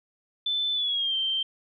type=tone with pitch glide; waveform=sine; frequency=3520 to 3136 Hz; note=A7 to G7; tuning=0 to 0 cents; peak=-24 dBFS; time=0.46-1.43 s; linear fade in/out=5 ms; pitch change=-200 cents; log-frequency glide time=0.73-1.15 s; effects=none